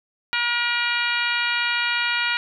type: harmonic tone with a mistuned harmonic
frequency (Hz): 477.1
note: A#4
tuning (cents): +40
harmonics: 2 / 3 / 4 / 5 / 6 / 7 / 8 / 9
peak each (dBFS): -31 / -25 / -28 / -26 / -28 / -35 / -33 / -34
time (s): 0.33-2.37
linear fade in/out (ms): 0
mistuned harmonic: 7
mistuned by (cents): -18
effects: none